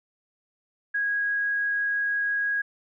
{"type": "tone", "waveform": "sine", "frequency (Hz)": 1649, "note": "G#6", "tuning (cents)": -13, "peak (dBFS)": -23, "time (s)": [0.94, 2.62], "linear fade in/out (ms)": 10, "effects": []}